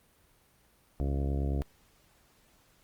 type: harmonic tone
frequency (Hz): 69.3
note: C#2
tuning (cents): 0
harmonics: 1 / 2 / 3 / 4 / 5 / 6 / 7 / 8 / 9 / 10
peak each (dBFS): -29 / -35 / -42 / -39 / -43 / -44 / -47 / -49 / -50 / -48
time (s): 1-1.62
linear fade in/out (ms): 0
effects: pink hiss -65 dBFS RMS until 2.83 s + Opus 32 kbps